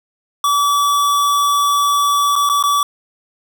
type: tone with dropouts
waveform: square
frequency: 1149 Hz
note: D6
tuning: 38 cents flat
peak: -13 dBFS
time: 0.44-2.83 s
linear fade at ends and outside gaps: 2 ms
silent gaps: 2.356-2.361 / 2.491-2.497 / 2.627-2.637 s
effects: none